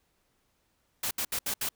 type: noise bursts at uneven times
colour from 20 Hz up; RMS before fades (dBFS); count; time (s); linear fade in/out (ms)
white; -31; 5; 1.03-1.11 / 1.18-1.25 / 1.32-1.39 / 1.46-1.54 / 1.61-1.69; 5
effects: pink hiss -73 dBFS RMS until 1.75 s